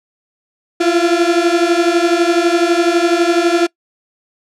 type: beating tone pair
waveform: 35% pulse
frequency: 336.9 / 348.9 Hz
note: E4 / F4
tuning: +38 / -2 cents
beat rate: 12 Hz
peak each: -12 dBFS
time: 0.8-3.67 s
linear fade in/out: 10 ms
effects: noise-tail reverb RT60 0.1 s tail -24 dB re dry + low-pass 7000 Hz 12 dB/octave